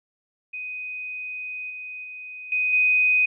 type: tone with level steps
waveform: sine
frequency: 2500 Hz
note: D#7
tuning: 8 cents sharp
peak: -30 / -33 / -35 / -20 / -16 dBFS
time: 0.53-3.26 s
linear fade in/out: 10 ms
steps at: 1.7 / 2.04 / 2.52 / 2.73 s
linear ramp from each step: 2 ms
effects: none